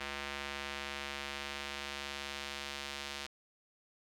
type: tone with band-pass filter sweep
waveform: square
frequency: 70.3 Hz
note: C#2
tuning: 25 cents sharp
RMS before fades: -42 dBFS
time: 0-3.27 s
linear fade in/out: 10 ms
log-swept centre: 2400 to 3700 Hz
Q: 1
effects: none